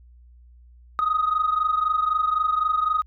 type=tone pair together; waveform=sine; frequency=1244.5 / 1268.4 Hz; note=D#6 / D#6; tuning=0 / +33 cents; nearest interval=unison; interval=33 cents; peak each=-20 / -23 dBFS; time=0.99-3.02 s; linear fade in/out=0 ms; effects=tanh soft clip ceiling -14 dBFS + added 60 Hz sine -47 dBFS peak until 3.06 s